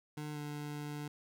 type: tone with pitch glide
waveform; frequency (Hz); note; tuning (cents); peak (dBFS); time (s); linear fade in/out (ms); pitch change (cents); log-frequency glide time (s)
25% pulse; 150 to 147.59; D3 to D3; +37 to +9; -36; 0.17-1.08; 5; -28; 0.33-0.38
effects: none